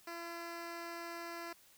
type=tone with notch filter; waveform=10% pulse; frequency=339.2 Hz; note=E4; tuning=50 cents sharp; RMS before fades=-45 dBFS; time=0.07-1.53 s; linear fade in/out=5 ms; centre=10000 Hz; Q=1.6; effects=white hiss -64 dBFS RMS until 1.77 s